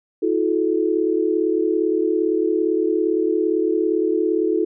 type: tone cluster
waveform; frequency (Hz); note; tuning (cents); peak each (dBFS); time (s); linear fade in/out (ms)
sine; 323.8 / 361.4 / 431.9; E4 / F#4 / A4; -31 / -41 / -32; -21; 0.22-4.65; 10
effects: none